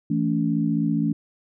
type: chord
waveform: sine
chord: A major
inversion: second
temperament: equal with one note detuned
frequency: 164.81 / 220 / 284 Hz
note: E3 / A3 / C#4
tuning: 0 / 0 / +42 cents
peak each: -24 dBFS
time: 0.1-1.13 s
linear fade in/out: 5 ms
effects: none